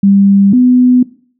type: tone pair in turn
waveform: sine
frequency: 198.1 / 250 Hz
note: G3 / B3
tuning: +18 / +21 cents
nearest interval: major third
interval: 403 cents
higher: second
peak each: -4 dBFS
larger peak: neither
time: 0.03-0.53 / 0.53-1.03 s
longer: neither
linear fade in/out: 5 ms
effects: noise-tail reverb RT60 0.5 s tail -19 dB re dry